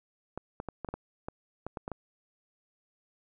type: clicks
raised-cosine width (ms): 1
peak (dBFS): -22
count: 11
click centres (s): 0.376 / 0.601 / 0.687 / 0.847 / 0.888 / 0.94 / 1.285 / 1.666 / 1.772 / 1.879 / 1.917
effects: none